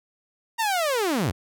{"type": "linear sweep", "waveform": "sawtooth", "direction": "down", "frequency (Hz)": [938, 65.41], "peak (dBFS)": -18, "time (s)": [0.58, 1.32], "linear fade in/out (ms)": 20, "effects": []}